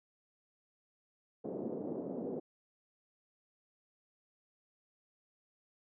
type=band-pass noise; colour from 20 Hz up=pink; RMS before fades=-40 dBFS; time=1.44-2.4 s; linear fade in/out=10 ms; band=210 to 520 Hz; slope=24 dB/octave; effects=none